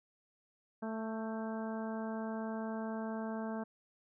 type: harmonic tone with a mistuned harmonic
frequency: 221.3 Hz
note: A3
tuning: 10 cents sharp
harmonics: 1 / 2 / 3 / 4 / 5 / 6 / 7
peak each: -38 / -45 / -44 / -47 / -52 / -54 / -52 dBFS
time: 0.82-3.64 s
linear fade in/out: 10 ms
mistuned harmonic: 7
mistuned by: +22 cents
effects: none